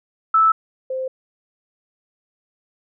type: tone pair in turn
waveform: sine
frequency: 1313 / 521.1 Hz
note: E6 / C5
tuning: -7 / -7 cents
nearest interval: octave + major third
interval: 1600 cents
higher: first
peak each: -11 / -22 dBFS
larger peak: first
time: 0.34-0.52 / 0.9-1.08 s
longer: neither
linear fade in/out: 5 ms
effects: none